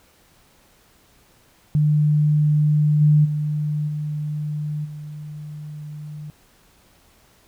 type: tone with level steps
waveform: sine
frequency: 150.2 Hz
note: D3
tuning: 39 cents sharp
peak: -14 / -11 / -20 / -23 / -31 dBFS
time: 1.75-6.3 s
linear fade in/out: 0 ms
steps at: 3 / 3.24 / 3.87 / 4.84 s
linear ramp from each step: 20 ms
effects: pink hiss -56 dBFS RMS until 7.47 s